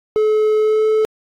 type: tone with pitch glide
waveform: triangle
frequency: 430 to 434.7 Hz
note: A4 to A4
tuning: -40 to -21 cents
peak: -10 dBFS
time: 0.16-1.05 s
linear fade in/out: 0 ms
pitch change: +19 cents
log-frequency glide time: 0.59-0.86 s
effects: AAC 48 kbps